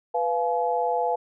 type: tone cluster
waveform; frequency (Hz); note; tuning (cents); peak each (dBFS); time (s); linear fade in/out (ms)
sine; 494.9 / 694 / 850; B4 / F5 / G#5; +4 / -11 / +40; -26; 0.14-1.16; 10
effects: none